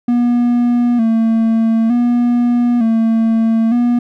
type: tone with vibrato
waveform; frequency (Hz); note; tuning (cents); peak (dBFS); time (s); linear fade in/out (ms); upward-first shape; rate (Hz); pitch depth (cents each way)
triangle; 233.1; A#3; 0; -8; 0.08-3.99; 5; square; 0.55; 58
effects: none